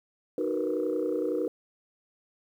sine chord, B major seventh, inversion first, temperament just, 308.7 / 370.4 / 463 / 493.9 Hz, D#4 / F#4 / A#4 / B4, -14 / +2 / -12 / 0 cents, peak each -31 dBFS, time 0.38-1.48 s, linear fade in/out 2 ms, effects tanh soft clip ceiling -19 dBFS + 10-bit

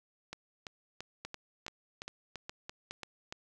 two click trains, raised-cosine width 0.2 ms, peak -23 / -24 dBFS, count 6 / 9, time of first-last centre 1.25-3.325 / 0.33-3.033 s, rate 2.41 / 2.96 Hz, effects none

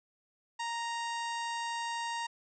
harmonic tone, 932 Hz, A#5, 1 cent flat, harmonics 1 / 2 / 3 / 4 / 5 / 6 / 7 / 8 / 9, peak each -35 / -41 / -45 / -47 / -49 / -51 / -52 / -53 / -54 dBFS, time 0.59-2.27 s, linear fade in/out 10 ms, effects none

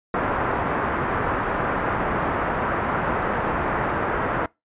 white low-pass noise, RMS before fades -24 dBFS, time 0.14-4.46 s, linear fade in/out 2 ms, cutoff 1500 Hz, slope 24 dB/octave, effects noise-tail reverb RT60 0.2 s tail -23 dB re dry + resampled to 8000 Hz

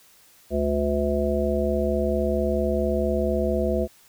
harmonic tone, 72.2 Hz, D2, 29 cents flat, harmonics 1 / 3 / 5 / 7 / 9, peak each -27 / -27 / -27 / -27 / -27 dBFS, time 0.5-3.88 s, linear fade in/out 50 ms, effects white hiss -55 dBFS RMS until 4.08 s

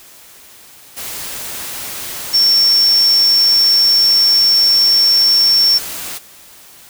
sine tone in noise, 5450 Hz, F8, 43 cents flat, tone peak -8 dBFS, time 2.33-5.79 s, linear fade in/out 20 ms, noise white, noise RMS -26 dBFS, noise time 0.96-6.19 s, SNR +15 dB, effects white hiss -41 dBFS RMS until 6.89 s

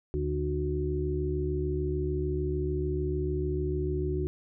harmonic tone with a mistuned harmonic, 73.42 Hz, D2, in tune, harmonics 1 / 2 / 4 / 5, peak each -31 / -34 / -37 / -31 dBFS, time 0.14-4.27 s, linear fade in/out 0 ms, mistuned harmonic 4, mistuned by +39 cents, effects none

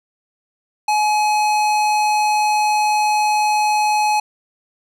sine tone with hard clipping, 846 Hz, G#5, 32 cents sharp, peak -16 dBFS, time 0.88-4.2 s, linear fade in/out 5 ms, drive 17 dB, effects none

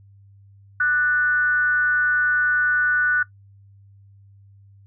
sine tone with frequency modulation, 1480 Hz, F#6, in tune, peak -16 dBFS, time 0.8-3.23 s, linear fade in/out 5 ms, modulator 290 Hz, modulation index 0.34, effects noise-tail reverb RT60 0.1 s tail -18 dB re dry + added 99 Hz sine -47 dBFS peak until 4.86 s

